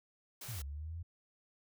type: noise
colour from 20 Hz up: white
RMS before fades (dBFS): -47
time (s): 0.41-0.62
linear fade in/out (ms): 5
type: linear two-way sweep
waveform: sine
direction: down then up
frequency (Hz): 132.9 to 67.4 to 86.7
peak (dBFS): -40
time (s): 0.48-1.03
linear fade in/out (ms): 10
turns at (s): 0.62
effects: none